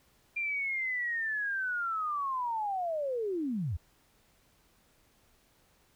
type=linear sweep; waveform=sine; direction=down; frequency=2396 to 69.3 Hz; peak=-30 dBFS; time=0.36-3.77 s; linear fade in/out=10 ms; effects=pink hiss -67 dBFS RMS until 5.95 s